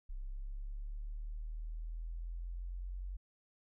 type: linear sweep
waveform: sine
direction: up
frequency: 32.68 to 46.25 Hz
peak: -39 dBFS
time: 0.09-3.17 s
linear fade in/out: 10 ms
effects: none